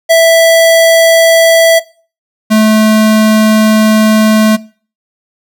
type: tone pair in turn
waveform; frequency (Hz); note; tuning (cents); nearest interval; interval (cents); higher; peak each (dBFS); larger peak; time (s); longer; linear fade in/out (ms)
square; 659.3 / 216.7; E5 / A3; 0 / -26; octave + perfect fifth; 1926; first; -3 / -5; first; 0.09-1.8 / 2.5-4.57; second; 20
effects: noise-tail reverb RT60 0.4 s tail -21 dB re dry